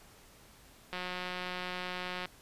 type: click train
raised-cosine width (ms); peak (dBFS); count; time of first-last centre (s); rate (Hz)
0.3; -22; 241; 0.93-2.256; 181
effects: pink hiss -58 dBFS RMS until 2.41 s + resampled to 32000 Hz